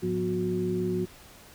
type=tone cluster; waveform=sine; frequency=105.7 / 179.1 / 245.4 / 364.6 Hz; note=G#2 / F3 / B3 / F#4; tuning=+31 / +44 / -11 / -25 cents; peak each=-36 / -30 / -36 / -28 dBFS; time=0.02-1.06 s; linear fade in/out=20 ms; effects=pink hiss -51 dBFS RMS until 1.54 s